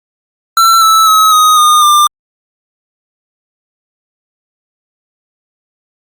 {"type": "tone with pitch steps", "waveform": "square", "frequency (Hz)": [1344, 1312.5, 1281.8, 1251.8, 1222.5, 1193.9], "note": ["E6", "E6", "E6", "D#6", "D#6", "D6"], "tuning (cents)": [33, -8, -49, 10, -31, 28], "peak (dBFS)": -5, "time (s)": [0.57, 2.07], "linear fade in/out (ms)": 2, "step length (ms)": 250, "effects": ["Opus 48 kbps"]}